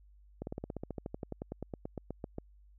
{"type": "slowing click train", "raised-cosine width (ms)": 2, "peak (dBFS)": -25, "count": 23, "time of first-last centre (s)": [0.42, 2.384], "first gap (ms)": 51, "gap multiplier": 1.05, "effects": ["added 50 Hz sine -57 dBFS peak until 2.78 s"]}